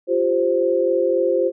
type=chord; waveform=sine; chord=F suspended second; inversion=none; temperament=just; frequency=349.2 / 392.9 / 523.8 Hz; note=F4 / G4 / C5; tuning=0 / +4 / +2 cents; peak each=-21 / -22 / -18 dBFS; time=0.07-1.52 s; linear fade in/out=50 ms; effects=none